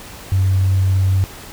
sine tone, 95 Hz, F#2, 46 cents sharp, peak -11 dBFS, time 0.32-1.24 s, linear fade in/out 0 ms, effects tanh soft clip ceiling -7 dBFS + pink hiss -36 dBFS RMS until 1.52 s

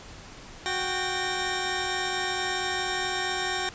15% pulse tone cluster, 368.8 / 782 / 1840 Hz, F#4 / G5 / A#6, -6 / -4 / -23 cents, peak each -25 dBFS, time 0.66-3.69 s, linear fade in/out 0 ms, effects pink hiss -45 dBFS RMS until 3.74 s + resampled to 16000 Hz

